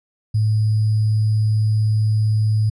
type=tone with sample-and-hold; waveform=sine; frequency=107.8 Hz; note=A2; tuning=35 cents flat; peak=-14 dBFS; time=0.34-2.7 s; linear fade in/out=10 ms; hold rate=4900 Hz; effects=resampled to 22050 Hz